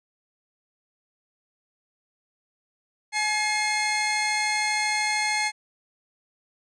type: tone pair together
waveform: sawtooth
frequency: 849 / 2139 Hz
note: G#5 / C7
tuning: +38 / +38 cents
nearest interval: octave + major third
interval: 1600 cents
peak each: -23 / -21 dBFS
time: 3.12-5.52 s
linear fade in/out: 50 ms
effects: resampled to 22050 Hz